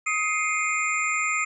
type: tone cluster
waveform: sine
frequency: 1258 / 2107 / 2266 / 2469 / 7240 Hz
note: D#6 / C7 / C#7 / D#7 / A8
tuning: +19 / +12 / +37 / -14 / +48 cents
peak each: -28 / -27 / -34 / -28 / -32 dBFS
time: 0.06-1.45 s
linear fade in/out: 10 ms
effects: none